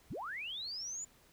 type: linear sweep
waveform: sine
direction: up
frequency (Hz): 43.02 to 7150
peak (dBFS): -39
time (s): 0.1-1.05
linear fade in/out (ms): 10
effects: pink hiss -65 dBFS RMS until 1.32 s